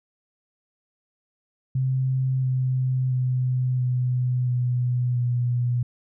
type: tone with pitch steps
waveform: sine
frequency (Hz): 130.81 / 129.01 / 127.23 / 125.48 / 123.75 / 122.05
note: C3 / C3 / C3 / B2 / B2 / B2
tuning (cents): 0 / -24 / -48 / +28 / +4 / -20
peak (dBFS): -20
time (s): 1.75-5.83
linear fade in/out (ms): 5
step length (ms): 680
effects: none